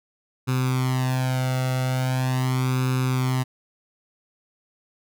sawtooth tone with flanger, 128.9 Hz, C3, 26 cents flat, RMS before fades -23 dBFS, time 0.47-3.44 s, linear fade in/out 20 ms, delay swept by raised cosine 0.78 to 1.46 ms, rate 0.41 Hz, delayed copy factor +0.8, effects none

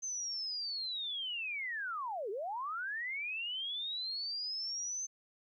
sine linear two-way sweep, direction down then up, 6272 to 372.7 to 6272 Hz, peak -36 dBFS, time 0.02-5.07 s, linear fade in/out 20 ms, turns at 2.3 s, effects 13-bit

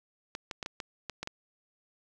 clicks, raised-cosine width 0.2 ms, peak -19 dBFS, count 8, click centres 0.351 / 0.512 / 0.628 / 0.661 / 0.802 / 1.097 / 1.23 / 1.274 s, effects none

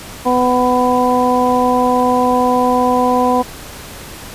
harmonic tone, 249.5 Hz, B3, 18 cents sharp, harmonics 1 / 2 / 3 / 4, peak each -16 / -16 / -16 / -16 dBFS, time 0.25-3.43 s, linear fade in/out 20 ms, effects pink hiss -32 dBFS RMS until 4.34 s + resampled to 32000 Hz

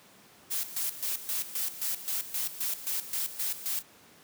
blue noise with tremolo, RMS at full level -31 dBFS, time 0.5-3.83 s, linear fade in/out 20 ms, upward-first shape square, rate 3.8 Hz, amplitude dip 75%, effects pink hiss -56 dBFS RMS until 4.23 s + high-pass 150 Hz 12 dB/octave

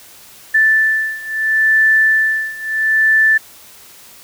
sine beating tone pair, 1760 / 1760.74 Hz, A6 / A6, 0 / +1 cents, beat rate 0.74 Hz, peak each -15 / -13 dBFS, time 0.54-3.38 s, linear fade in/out 10 ms, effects white hiss -41 dBFS RMS until 4.23 s

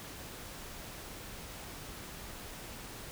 silence, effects pink hiss -46 dBFS RMS until 3.11 s

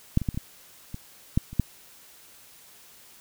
clicks, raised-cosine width 5 ms, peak -7 / -18 / -13 / -25 / -16 / -22 / -8 / -26 / -8 dBFS, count 9, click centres 0.174 / 0.217 / 0.288 / 0.345 / 0.375 / 0.944 / 1.375 / 1.53 / 1.597 s, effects white hiss -52 dBFS RMS until 3.2 s

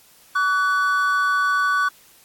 triangle tone pair together, 1142 / 1488.5 Hz, D6 / F#6, -49 / +10 cents, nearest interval perfect fourth, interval 459 cents, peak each -18 dBFS, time 0.35-1.89 s, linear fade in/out 10 ms, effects white hiss -52 dBFS RMS until 2.24 s + AAC 64 kbps

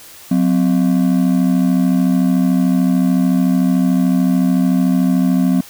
triangle ring-modulated tone, 220 Hz, A3, in tune, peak -6 dBFS, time 0.31-5.61 s, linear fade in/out 5 ms, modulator 36.8 Hz, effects white hiss -39 dBFS RMS until 5.69 s

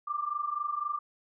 sine tone pair together, 1169 / 1192.9 Hz, D6 / D6, -8 / +27 cents, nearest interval unison, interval 35 cents, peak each -34 / -32 dBFS, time 0.07-0.99 s, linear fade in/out 10 ms, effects none

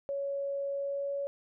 sine tone with pitch glide, 558 to 561.2 Hz, C#5 to C#5, +11 to +21 cents, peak -31 dBFS, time 0.09-1.27 s, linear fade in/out 0 ms, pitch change +10 cents, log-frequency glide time 0.71-1.11 s, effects none

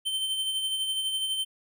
square tone with tremolo, 3100 Hz, G7, 20 cents flat, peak -26 dBFS, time 0.05-1.45 s, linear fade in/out 20 ms, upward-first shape sine, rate 12 Hz, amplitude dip 40%, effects none

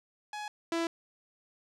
sawtooth tone pair in turn, 840 / 333.4 Hz, G#5 / E4, +19 / +20 cents, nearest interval octave + major third, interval 1599 cents, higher first, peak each -33 / -25 dBFS, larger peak second, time 0.33-0.48 / 0.72-0.87 s, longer neither, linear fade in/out 2 ms, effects low-pass 7000 Hz 12 dB/octave

